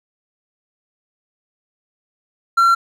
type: tone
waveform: triangle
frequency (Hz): 1364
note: F6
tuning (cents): -41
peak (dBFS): -8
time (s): 2.57-2.75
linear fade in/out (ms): 10
effects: none